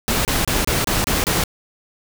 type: noise bursts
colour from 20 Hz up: pink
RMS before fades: -19 dBFS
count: 7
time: 0.08-1.438 s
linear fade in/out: 0 ms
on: 170 ms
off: 28 ms
effects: none